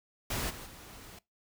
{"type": "noise with level steps", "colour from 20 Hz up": "pink", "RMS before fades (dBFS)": [-34, -45, -50], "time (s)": [0.3, 1.19], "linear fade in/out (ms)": 5, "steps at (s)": [0.49, 0.65], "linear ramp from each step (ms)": 20, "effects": ["noise-tail reverb RT60 0.2 s tail -22 dB re dry"]}